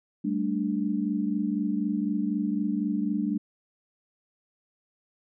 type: chord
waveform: sine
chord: G suspended second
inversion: none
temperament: equal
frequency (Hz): 196 / 220 / 293.7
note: G3 / A3 / D4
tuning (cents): 0 / 0 / 0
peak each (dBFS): -29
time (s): 0.24-3.38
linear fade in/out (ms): 10
effects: none